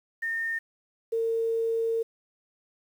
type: tone pair in turn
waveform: sine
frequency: 1824 / 455 Hz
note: A#6 / A#4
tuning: -38 / -42 cents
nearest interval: 2 octaves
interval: 2404 cents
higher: first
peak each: -27 / -24 dBFS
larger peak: second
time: 0.22-0.59 / 1.12-2.03 s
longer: second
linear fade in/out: 10 ms
effects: 9-bit